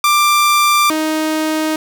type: tone pair in turn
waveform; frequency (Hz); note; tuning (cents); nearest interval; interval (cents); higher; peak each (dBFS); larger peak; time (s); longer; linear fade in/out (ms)
sawtooth; 1183 / 312.5; D6 / D#4; +12 / +8; octave + major seventh; 2304; first; -6 / -11; first; 0.04-0.9 / 0.9-1.76; neither; 2
effects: none